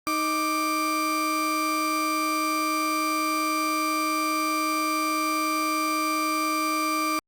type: tone pair together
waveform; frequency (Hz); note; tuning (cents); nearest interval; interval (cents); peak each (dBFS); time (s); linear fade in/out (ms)
35% pulse; 312.3 / 1179; D#4 / D6; +7 / +6; octave + major seventh; 2299; -27 / -23; 0.07-7.19; 0
effects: Opus 48 kbps